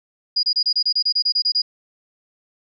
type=tone bursts; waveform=sine; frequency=4891 Hz; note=D#8; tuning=31 cents flat; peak=-15 dBFS; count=13; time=0.36-1.62 s; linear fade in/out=10 ms; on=72 ms; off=27 ms; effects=none